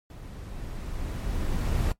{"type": "noise with level ramp", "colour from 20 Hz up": "brown", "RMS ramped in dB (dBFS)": [-41, -24], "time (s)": [0.1, 1.92], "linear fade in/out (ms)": 2, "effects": ["noise-tail reverb RT60 0.1 s tail -18 dB re dry", "MP3 64 kbps"]}